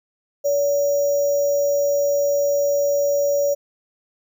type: tone with sample-and-hold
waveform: sine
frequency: 570 Hz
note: C#5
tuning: 48 cents sharp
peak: -16 dBFS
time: 0.44-3.55 s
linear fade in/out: 20 ms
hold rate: 6300 Hz
effects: none